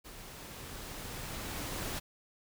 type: noise with level ramp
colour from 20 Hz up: pink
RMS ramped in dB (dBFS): -49 to -37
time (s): 0.04-2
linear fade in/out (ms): 20
effects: none